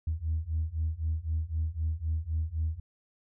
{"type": "beating tone pair", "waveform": "sine", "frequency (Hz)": [77.78, 81.68], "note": ["D#2", "E2"], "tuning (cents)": [0, -15], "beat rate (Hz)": 3.9, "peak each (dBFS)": [-31, -30], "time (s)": [0.07, 2.8], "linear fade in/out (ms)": 5, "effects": ["tanh soft clip ceiling -22 dBFS"]}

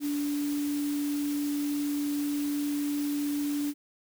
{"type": "tone in noise", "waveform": "sine", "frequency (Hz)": 290, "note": "D4", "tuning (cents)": -22, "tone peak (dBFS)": -27, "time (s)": [0, 3.74], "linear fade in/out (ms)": 50, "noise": "white", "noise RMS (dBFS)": -42, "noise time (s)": [0, 3.74], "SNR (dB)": 12, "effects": []}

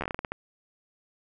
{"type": "slowing click train", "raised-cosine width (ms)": 0.5, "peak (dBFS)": -16, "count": 10, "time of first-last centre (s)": [0.01, 0.32], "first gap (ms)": 12, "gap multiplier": 1.25, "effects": []}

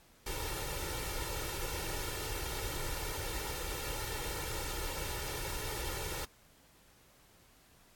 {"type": "noise with comb filter", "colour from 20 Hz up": "pink", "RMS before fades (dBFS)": -38, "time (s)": [0.26, 6.25], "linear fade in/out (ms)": 5, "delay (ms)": 2.2, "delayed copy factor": 0.8, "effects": ["pink hiss -63 dBFS RMS until 7.95 s", "AAC 64 kbps"]}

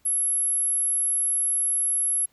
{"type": "tone", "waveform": "sine", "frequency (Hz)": 11175, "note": "F9", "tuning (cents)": 0, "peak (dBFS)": -21, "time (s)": [0.05, 2.26], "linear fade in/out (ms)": 10, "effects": ["pink hiss -65 dBFS RMS until 2.32 s"]}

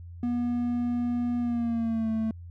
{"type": "tone with pitch glide", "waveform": "triangle", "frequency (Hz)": [241.4, 221.4], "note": ["B3", "A3"], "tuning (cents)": [-39, 11], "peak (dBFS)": -23, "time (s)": [0.23, 2.31], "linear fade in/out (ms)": 2, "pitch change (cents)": -150, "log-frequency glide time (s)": [1.39, 2.1], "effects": ["added 86 Hz sine -40 dBFS peak until 2.5 s"]}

